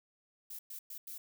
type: noise bursts at uneven times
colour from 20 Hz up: violet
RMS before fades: -45 dBFS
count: 4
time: 0.5-0.59 / 0.7-0.79 / 0.9-0.98 / 1.07-1.18 s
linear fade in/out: 5 ms
effects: none